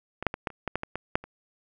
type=clicks; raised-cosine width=0.5 ms; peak=-18 / -7 / -17 / -13 / -30 / -14 / -12 / -17 / -16 / -7 / -27 dBFS; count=11; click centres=0.226 / 0.267 / 0.341 / 0.472 / 0.503 / 0.677 / 0.756 / 0.834 / 0.956 / 1.155 / 1.24 s; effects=none